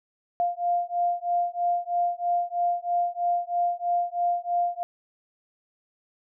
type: beating tone pair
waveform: sine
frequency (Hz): 698.5 / 701.6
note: F5 / F5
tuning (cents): 0 / +8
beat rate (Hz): 3.1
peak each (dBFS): -26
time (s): 0.4-4.83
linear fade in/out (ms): 0
effects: none